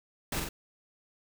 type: noise with echo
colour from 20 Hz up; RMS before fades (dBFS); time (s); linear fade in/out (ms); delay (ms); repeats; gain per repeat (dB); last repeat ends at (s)
pink; -33; 0.32-0.4; 5; 45; 2; -3; 0.49
effects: none